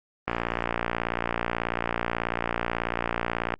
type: click train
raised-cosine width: 0.5 ms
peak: -10 dBFS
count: 191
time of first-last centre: 0.28-3.539 s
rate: 58.3 Hz
effects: Opus 24 kbps